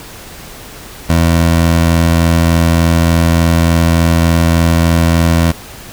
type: tone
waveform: 20% pulse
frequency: 83.4 Hz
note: E2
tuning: 21 cents sharp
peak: -3 dBFS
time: 1.09-5.52 s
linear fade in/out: 10 ms
effects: pink hiss -32 dBFS RMS until 5.92 s